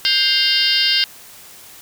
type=harmonic tone with a mistuned harmonic; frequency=525 Hz; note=C5; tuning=6 cents sharp; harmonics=3 / 4 / 5 / 6 / 7 / 8 / 9 / 10; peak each=-24 / -24 / -20 / -22 / -22 / -23 / -19 / -24 dBFS; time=0.05-1.04 s; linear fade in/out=0 ms; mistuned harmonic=5; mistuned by=+120 cents; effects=white hiss -41 dBFS RMS until 1.81 s